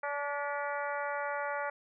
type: harmonic tone with a mistuned harmonic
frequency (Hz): 288.1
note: D4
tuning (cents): -33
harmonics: 2 / 3 / 4 / 5 / 6 / 7 / 8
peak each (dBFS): -37 / -38 / -41 / -39 / -46 / -43 / -49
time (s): 0.03-1.7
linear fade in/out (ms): 5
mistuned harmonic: 7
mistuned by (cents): -50
effects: none